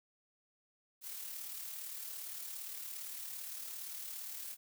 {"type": "noise with amplitude modulation", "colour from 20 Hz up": "blue", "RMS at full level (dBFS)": -43, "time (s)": [1.01, 4.57], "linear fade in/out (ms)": 50, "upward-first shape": "sine", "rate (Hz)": 37.5, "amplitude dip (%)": 40, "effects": []}